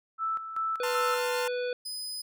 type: tone with tremolo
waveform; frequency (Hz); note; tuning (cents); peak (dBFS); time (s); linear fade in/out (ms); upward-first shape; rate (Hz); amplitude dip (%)
sine; 1318.5; E6; 0; -27; 0.18-1.21; 50; square; 2.6; 65
type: harmonic tone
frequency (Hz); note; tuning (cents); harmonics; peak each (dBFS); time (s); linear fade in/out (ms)
493.9; B4; 0; 1 / 3 / 5 / 7 / 9; -29 / -39 / -43 / -46 / -48; 0.8-1.73; 2
type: chord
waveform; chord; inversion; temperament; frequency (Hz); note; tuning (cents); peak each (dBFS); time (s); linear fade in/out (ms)
sawtooth; F major; first; equal with one note detuned; 890.2 / 1046.5 / 1396.9; A5 / C6 / F6; +20 / 0 / 0; -30 / -34 / -33; 0.83-1.48; 5
type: tone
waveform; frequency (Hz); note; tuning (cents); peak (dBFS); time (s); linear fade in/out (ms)
sawtooth; 5010; D#8; +11; -32; 1.85-2.22; 10
effects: none